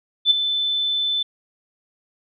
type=tone with ADSR envelope; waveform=sine; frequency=3520 Hz; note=A7; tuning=in tune; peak=-9 dBFS; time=0.25-1.23 s; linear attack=57 ms; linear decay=12 ms; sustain=-10 dB; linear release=8 ms; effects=none